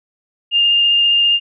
sine tone with vibrato, 2814 Hz, F7, 12 cents sharp, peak -10 dBFS, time 0.51-1.4 s, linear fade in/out 50 ms, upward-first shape triangle, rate 15 Hz, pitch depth 13 cents each way, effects none

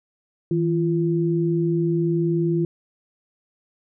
sine tone pair together, 161.69 / 342.6 Hz, E3 / F4, -33 / -33 cents, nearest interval octave + minor second, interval 1300 cents, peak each -21 dBFS, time 0.51-2.65 s, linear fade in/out 2 ms, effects none

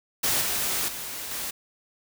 white noise with level steps, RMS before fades -24 / -27 / -35 / -32 dBFS, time 0.23-1.51 s, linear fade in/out 10 ms, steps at 0.41 / 0.88 / 1.31 s, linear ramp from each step 5 ms, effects none

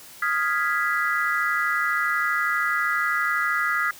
sine chord, F half-diminished seventh, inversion third, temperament equal, 1244.5 / 1396.9 / 1661.2 / 1975.5 Hz, Eb6 / F6 / Ab6 / Cb7, 0 / 0 / 0 / 0 cents, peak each -26 dBFS, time 0.22-3.91 s, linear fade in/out 5 ms, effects tanh soft clip ceiling -10 dBFS + white hiss -45 dBFS RMS until 3.99 s

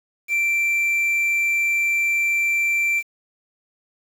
triangle tone with quantisation, 2349 Hz, D7, in tune, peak -16 dBFS, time 0.28-3.03 s, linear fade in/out 50 ms, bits 7, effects none

